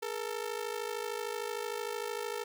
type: ring-modulated tone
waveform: sawtooth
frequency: 446.6 Hz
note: A4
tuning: 26 cents sharp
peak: -28 dBFS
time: 0.02-2.44 s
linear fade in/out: 10 ms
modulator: 26.6 Hz
effects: none